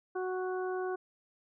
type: harmonic tone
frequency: 370 Hz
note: F#4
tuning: in tune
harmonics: 1 / 2 / 3 / 4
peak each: -33 / -40 / -44 / -44 dBFS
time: 0.15-0.96 s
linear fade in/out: 10 ms
effects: none